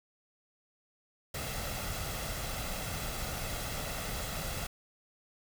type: noise with comb filter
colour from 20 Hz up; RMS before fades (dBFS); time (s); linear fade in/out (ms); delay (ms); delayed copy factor
pink; -37; 1.34-4.67; 5; 1.5; +0.5
effects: none